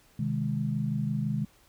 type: chord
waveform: sine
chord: Ab major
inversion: first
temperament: just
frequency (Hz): 129.78 / 155.74 / 207.7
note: C3 / Eb3 / Ab3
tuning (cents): -14 / +2 / 0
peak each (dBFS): -31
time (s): 0.19-1.45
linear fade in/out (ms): 5
effects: pink hiss -61 dBFS RMS until 1.68 s